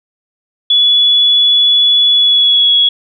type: tone with pitch glide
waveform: sine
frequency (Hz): 3413 to 3349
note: G#7 to G#7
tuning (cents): +47 to +14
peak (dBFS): -6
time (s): 0.7-2.89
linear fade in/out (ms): 5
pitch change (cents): -33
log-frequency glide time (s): 2.11-2.75
effects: none